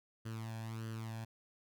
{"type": "tone with flanger", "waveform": "sawtooth", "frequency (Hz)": 112, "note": "A2", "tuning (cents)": 31, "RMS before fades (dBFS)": -43, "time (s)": [0.25, 1.25], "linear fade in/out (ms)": 10, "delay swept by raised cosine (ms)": [0.65, 1.21], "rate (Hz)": 1.6, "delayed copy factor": 0.7, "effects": []}